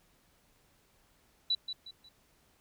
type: tone with echo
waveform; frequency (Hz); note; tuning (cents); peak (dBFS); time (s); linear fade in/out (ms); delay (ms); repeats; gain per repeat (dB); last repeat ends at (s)
sine; 3951; B7; 0; -26; 1.5-1.55; 5; 180; 3; -9; 2.09
effects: pink hiss -68 dBFS RMS until 2.6 s